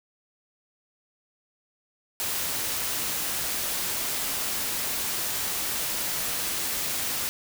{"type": "noise", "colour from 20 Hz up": "white", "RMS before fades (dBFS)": -29, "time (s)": [2.2, 7.29], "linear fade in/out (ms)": 0, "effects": []}